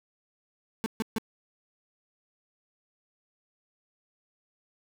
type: tone bursts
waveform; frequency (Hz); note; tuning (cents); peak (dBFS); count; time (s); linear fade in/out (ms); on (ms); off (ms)
35% pulse; 222.2; A3; +17; -25; 3; 0.84-1.183; 0; 21; 140
effects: none